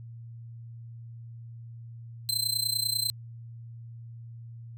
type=tone with amplitude modulation; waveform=sawtooth; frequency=4100 Hz; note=C8; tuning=36 cents flat; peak=-20 dBFS; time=2.29-3.1 s; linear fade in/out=0 ms; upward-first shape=sine; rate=30.1 Hz; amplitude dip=85%; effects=added 116 Hz sine -41 dBFS peak until 4.77 s